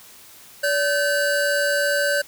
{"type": "tone pair together", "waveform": "square", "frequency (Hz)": [574, 1536.3], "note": ["D5", "G6"], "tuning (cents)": [-40, -35], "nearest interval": "octave + perfect fourth", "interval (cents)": 1705, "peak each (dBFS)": -22, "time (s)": [0.63, 2.22], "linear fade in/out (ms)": 10, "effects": ["white hiss -46 dBFS RMS until 2.27 s"]}